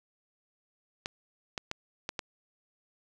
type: clicks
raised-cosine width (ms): 0.2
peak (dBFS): -16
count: 5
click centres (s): 1.059 / 1.578 / 1.714 / 2.091 / 2.192
effects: none